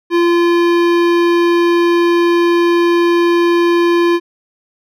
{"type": "tone with hard clipping", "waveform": "sine", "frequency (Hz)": 344, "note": "F4", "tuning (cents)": -26, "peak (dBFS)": -11, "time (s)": [0.1, 4.2], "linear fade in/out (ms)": 50, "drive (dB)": 17, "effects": []}